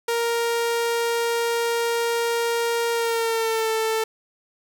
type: tone with pitch glide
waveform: sawtooth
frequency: 466.9 to 443.5 Hz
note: A#4 to A4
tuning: +3 to +14 cents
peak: -17 dBFS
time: 0.08-4.04 s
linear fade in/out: 5 ms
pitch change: -89 cents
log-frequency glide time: 2.92-3.7 s
effects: none